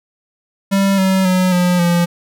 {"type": "tone with pitch steps", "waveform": "square", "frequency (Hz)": [196, 189.98, 184.15, 178.49, 173.01], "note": ["G3", "F#3", "F#3", "F3", "F3"], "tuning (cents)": [0, 46, -8, 38, -16], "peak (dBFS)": -12, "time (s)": [0.71, 2.06], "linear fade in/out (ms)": 20, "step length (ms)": 270, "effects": []}